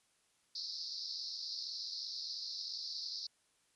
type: band-pass noise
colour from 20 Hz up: white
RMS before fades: -43 dBFS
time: 0.55-3.27 s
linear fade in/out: 5 ms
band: 4100 to 5300 Hz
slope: 96 dB/octave
effects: white hiss -74 dBFS RMS until 3.75 s + resampled to 24000 Hz